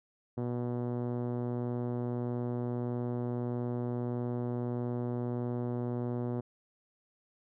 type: tone with low-pass filter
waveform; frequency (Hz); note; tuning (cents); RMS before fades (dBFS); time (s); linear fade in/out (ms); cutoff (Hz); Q
5% pulse; 121.6; B2; -26; -34; 0.37-6.41; 10; 330; 0.7
effects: none